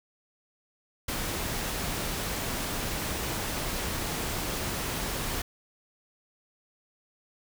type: noise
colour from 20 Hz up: pink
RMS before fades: -32 dBFS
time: 1.08-5.42 s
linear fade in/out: 5 ms
effects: none